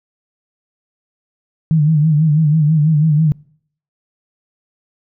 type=tone with vibrato; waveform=sine; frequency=153.9 Hz; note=D#3; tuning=19 cents flat; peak=-9 dBFS; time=1.71-3.32 s; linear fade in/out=0 ms; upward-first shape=sine; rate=6.1 Hz; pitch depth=81 cents each way; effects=noise-tail reverb RT60 0.6 s tail -25 dB re dry